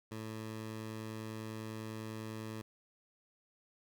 15% pulse tone, 110 Hz, A2, in tune, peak -35 dBFS, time 0.11-2.62 s, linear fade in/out 10 ms, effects none

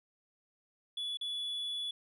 sine tone with dropouts, 3422 Hz, A7, 49 cents flat, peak -32 dBFS, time 0.97-1.91 s, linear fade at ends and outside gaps 5 ms, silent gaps 1.172-1.211 s, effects tanh soft clip ceiling -34 dBFS

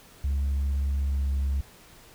sine tone with pitch glide, 69.3 to 68.62 Hz, C#2 to C#2, 0 to -17 cents, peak -21 dBFS, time 0.24-1.61 s, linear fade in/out 5 ms, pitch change -17 cents, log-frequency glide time 1.06-1.25 s, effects tanh soft clip ceiling -22 dBFS + pink hiss -52 dBFS RMS until 2.14 s

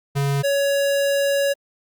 square tone pair in turn, 140 / 560 Hz, C#3 / C#5, +18 / +18 cents, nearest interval 2 octaves, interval 2400 cents, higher second, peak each -19 / -18 dBFS, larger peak second, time 0.15-0.43 / 0.43-1.54 s, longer second, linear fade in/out 20 ms, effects Opus 48 kbps

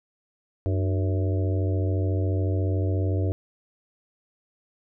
harmonic tone with a mistuned harmonic, 94 Hz, F#2, 28 cents sharp, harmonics 1 / 3 / 4 / 5 / 6 / 7, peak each -22 / -32 / -34 / -36 / -38 / -39 dBFS, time 0.66-3.32 s, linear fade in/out 0 ms, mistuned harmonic 3, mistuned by +100 cents, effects none

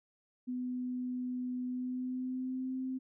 sine tone with pitch glide, 250.4 to 259.7 Hz, B3 to C4, +24 to -13 cents, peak -34 dBFS, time 0.47-2.99 s, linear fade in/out 20 ms, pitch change +63 cents, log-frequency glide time 1.65-2.75 s, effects none

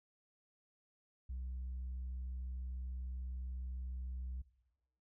sine tone, 63.3 Hz, B1, 43 cents sharp, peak -38 dBFS, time 1.29-4.42 s, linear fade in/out 10 ms, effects noise-tail reverb RT60 1.0 s tail -20 dB re dry + tanh soft clip ceiling -38 dBFS

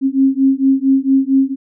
sine beating tone pair, 266.7 / 271.1 Hz, C4 / C#4, +33 / -38 cents, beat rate 4.4 Hz, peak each -13 dBFS, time 0.01-1.56 s, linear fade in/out 50 ms, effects none

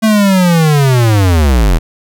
square linear sweep, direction down, 223.2 to 37.53 Hz, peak -7 dBFS, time 0.02-1.79 s, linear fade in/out 20 ms, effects none

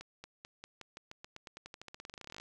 accelerating click train, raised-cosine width 0.2 ms, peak -29 dBFS, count 30, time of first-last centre 0.01-2.4 s, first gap 230 ms, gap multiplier 0.91, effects none

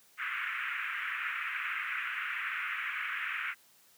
pink band-pass noise, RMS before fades -36 dBFS, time 0.17-3.55 s, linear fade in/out 50 ms, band 1300 to 2600 Hz, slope 48 dB/octave, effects white hiss -63 dBFS RMS until 3.97 s + high-pass 100 Hz 12 dB/octave

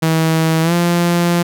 sawtooth tone with pitch glide, 161.2 to 172.77 Hz, E3 to F3, -38 to -18 cents, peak -8 dBFS, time 0.02-1.43 s, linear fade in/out 10 ms, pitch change +120 cents, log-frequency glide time 0.62-0.73 s, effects none

